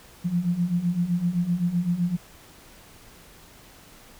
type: beating tone pair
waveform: sine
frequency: 170 / 177.8 Hz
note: F3 / F3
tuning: -46 / +31 cents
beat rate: 7.8 Hz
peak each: -27 / -23 dBFS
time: 0.24-2.17 s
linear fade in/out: 20 ms
effects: pink hiss -50 dBFS RMS until 4.19 s